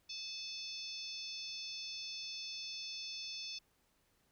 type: harmonic tone with a mistuned harmonic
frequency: 880 Hz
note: A5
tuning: in tune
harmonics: 3 / 4 / 5 / 6 / 7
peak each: -51 / -49 / -48 / -46 / -53 dBFS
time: 0.09-3.59 s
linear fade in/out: 10 ms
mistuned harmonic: 3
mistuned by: -33 cents
effects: pink hiss -75 dBFS RMS until 4.31 s